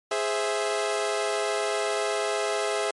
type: chord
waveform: sawtooth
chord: Ab augmented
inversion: none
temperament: equal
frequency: 415.3 / 523.3 / 659.3 Hz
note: Ab4 / C5 / E5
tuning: 0 / 0 / 0 cents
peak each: -24 / -28 / -25 dBFS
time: 0.11-2.91 s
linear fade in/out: 5 ms
effects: MP3 48 kbps